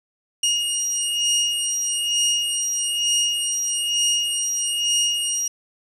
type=beating tone pair; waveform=20% pulse; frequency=2859 / 2860.1 Hz; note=F7 / F7; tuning=+40 / +41 cents; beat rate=1.1 Hz; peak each=-17 / -18 dBFS; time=0.43-5.48 s; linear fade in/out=5 ms; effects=resampled to 24000 Hz + 8-bit